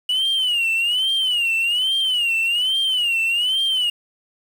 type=tone with vibrato; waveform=triangle; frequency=2917 Hz; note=F#7; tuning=25 cents flat; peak=-15 dBFS; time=0.09-3.9 s; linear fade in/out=5 ms; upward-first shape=sine; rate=1.2 Hz; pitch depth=150 cents each way; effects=tanh soft clip ceiling -11 dBFS + 7-bit